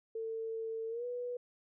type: tone with pitch glide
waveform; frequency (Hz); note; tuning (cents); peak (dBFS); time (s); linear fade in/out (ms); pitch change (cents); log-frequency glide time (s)
sine; 448.8 to 489.4; A4 to B4; +34 to -16; -36; 0.15-1.37; 5; +150; 0.89-1.05
effects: none